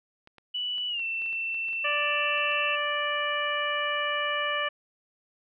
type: clicks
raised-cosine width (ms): 0.3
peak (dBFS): -34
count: 12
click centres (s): 0.274 / 0.383 / 0.781 / 0.996 / 1.219 / 1.261 / 1.329 / 1.545 / 1.685 / 1.731 / 2.38 / 2.517
type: tone with pitch glide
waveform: sine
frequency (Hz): 2960 to 2683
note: F#7 to E7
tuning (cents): 0 to +30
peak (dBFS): -28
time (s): 0.54-2.76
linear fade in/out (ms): 10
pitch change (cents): -170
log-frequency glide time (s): 0.89-1.03
type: harmonic tone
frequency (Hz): 587.3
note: D5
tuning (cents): 0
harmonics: 1 / 2 / 3 / 4 / 5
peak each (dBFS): -33 / -31 / -31 / -34 / -33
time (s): 1.84-4.69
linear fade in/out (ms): 10
effects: none